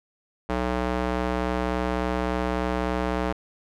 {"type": "tone with band-pass filter", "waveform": "square", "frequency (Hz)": 61.74, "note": "B1", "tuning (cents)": 0, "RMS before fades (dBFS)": -26, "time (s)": [0.49, 3.33], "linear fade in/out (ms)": 10, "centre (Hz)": 740, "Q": 0.61, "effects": []}